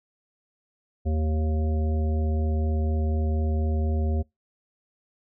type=harmonic tone with a mistuned harmonic; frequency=77.78 Hz; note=D#2; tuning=in tune; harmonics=1 / 3 / 5 / 7 / 9; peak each=-22 / -32 / -36 / -39 / -41 dBFS; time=1.05-4.23 s; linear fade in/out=20 ms; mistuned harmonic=3; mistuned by=-30 cents; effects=noise-tail reverb RT60 0.2 s tail -26 dB re dry